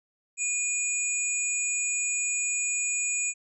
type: tone cluster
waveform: sine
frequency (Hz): 2464 / 6900 / 7700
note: D#7 / A8 / B8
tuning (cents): -17 / -35 / -45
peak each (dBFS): -30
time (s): 0.37-3.34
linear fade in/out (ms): 50
effects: none